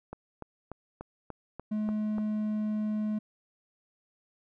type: click train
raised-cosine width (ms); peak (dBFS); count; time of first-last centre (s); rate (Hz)
1; -25; 8; 0.13-2.183; 3.41
type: tone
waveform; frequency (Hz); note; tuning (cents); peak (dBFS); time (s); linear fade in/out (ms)
triangle; 213.2; G#3; +46; -26; 1.71-3.19; 10
effects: none